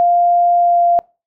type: tone with pitch glide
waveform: sine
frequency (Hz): 698.5 to 693.3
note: F5 to F5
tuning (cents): 0 to -13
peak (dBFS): -9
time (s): 0-0.99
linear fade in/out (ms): 0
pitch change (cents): -13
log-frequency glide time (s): 0.56-0.85
effects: noise-tail reverb RT60 0.3 s tail -25 dB re dry